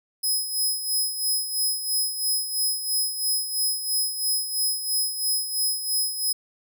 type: tone with tremolo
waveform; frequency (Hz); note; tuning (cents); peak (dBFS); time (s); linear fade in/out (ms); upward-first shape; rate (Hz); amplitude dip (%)
15% pulse; 5100; D#8; +42; -15; 0.23-6.33; 10; sine; 3; 65
effects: none